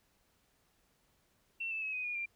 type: tone with pitch steps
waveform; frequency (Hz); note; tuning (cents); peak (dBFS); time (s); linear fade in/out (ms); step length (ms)
sine; 2702 / 2634 / 2568 / 2504 / 2441 / 2380; E7 / E7 / E7 / D#7 / D#7 / D7; +42 / -2 / -46 / +10 / -34 / +22; -35; 1.6-2.26; 10; 110
effects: pink hiss -73 dBFS RMS until 2.35 s